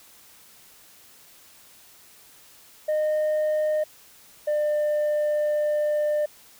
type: tone pair in turn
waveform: sine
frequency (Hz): 613 / 598.7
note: D#5 / D5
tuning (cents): -26 / +33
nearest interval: unison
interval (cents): 41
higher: first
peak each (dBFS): -18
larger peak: neither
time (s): 2.88-3.84 / 4.47-6.26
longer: second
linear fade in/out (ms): 10
effects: tanh soft clip ceiling -20 dBFS + white hiss -52 dBFS RMS until 6.59 s